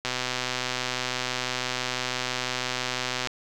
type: click train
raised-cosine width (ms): 0.2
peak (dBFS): -10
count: 407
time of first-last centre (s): 0.05-3.272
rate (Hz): 126
effects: none